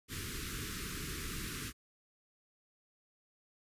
pink band-stop noise, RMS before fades -41 dBFS, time 0.08-1.73 s, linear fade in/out 50 ms, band 420 to 1200 Hz, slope 48 dB/octave, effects resampled to 32000 Hz

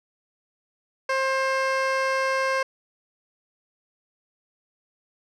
15% pulse tone with low-pass filter, 531 Hz, C5, 25 cents sharp, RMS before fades -24 dBFS, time 1.09-2.63 s, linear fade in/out 5 ms, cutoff 5300 Hz, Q 0.55, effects none

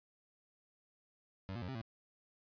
25% pulse tone with pitch steps, 95.7 / 119.1 / 90.2 / 132.5 / 112.8 Hz, G2 / A#2 / F#2 / C3 / A2, -41 / +38 / -44 / +22 / +44 cents, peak -37 dBFS, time 1.49-1.815 s, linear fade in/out 0 ms, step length 65 ms, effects resampled to 11025 Hz

